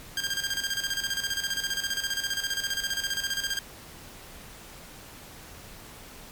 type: tone with tremolo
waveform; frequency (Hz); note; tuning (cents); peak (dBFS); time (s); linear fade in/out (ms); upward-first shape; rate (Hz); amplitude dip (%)
15% pulse; 1600; G6; +35; -19; 0.17-3.59; 2; square; 15; 65
effects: pink hiss -46 dBFS RMS until 6.31 s + MP3 96 kbps